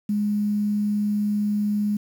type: tone with quantisation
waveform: sine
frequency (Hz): 207.7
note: G#3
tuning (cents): 0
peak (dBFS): -20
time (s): 0.09-1.97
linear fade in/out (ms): 5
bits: 8
effects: none